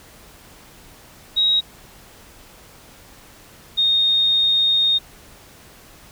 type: tone pair in turn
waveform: sine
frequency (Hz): 3804 / 3696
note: A#7 / A#7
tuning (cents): +34 / -16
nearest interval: unison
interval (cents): 50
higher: first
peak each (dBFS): -14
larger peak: neither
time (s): 1.36-1.61 / 3.77-4.99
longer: second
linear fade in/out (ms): 20
effects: pink hiss -46 dBFS RMS until 6.11 s